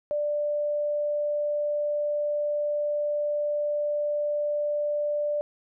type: tone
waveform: sine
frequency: 590 Hz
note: D5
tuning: 8 cents sharp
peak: -24 dBFS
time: 0.11-5.41 s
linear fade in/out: 0 ms
effects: none